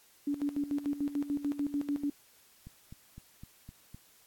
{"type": "tone with tremolo", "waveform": "sine", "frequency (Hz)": 287, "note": "D4", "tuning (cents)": -40, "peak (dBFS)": -28, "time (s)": [0.27, 2.1], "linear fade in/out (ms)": 5, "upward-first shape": "square", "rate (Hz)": 6.8, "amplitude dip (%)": 75}
{"type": "click train", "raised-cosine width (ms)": 5, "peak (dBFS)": -34, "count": 6, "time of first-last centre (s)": [2.67, 3.946], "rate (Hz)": 3.92}
{"effects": ["white hiss -62 dBFS RMS until 4.26 s", "AAC 64 kbps"]}